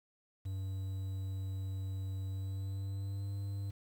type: tone with pitch glide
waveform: triangle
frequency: 95.8 to 99.12 Hz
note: G2 to G2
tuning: -39 to +20 cents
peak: -34 dBFS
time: 0.45-3.71 s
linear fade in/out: 10 ms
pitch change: +59 cents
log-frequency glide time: 2.29-3.33 s
effects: 10-bit